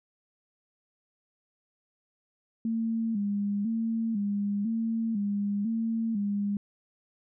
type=tone with vibrato; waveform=sine; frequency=214.3 Hz; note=A3; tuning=45 cents flat; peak=-26 dBFS; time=2.65-6.57 s; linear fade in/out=2 ms; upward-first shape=square; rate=1 Hz; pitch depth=94 cents each way; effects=none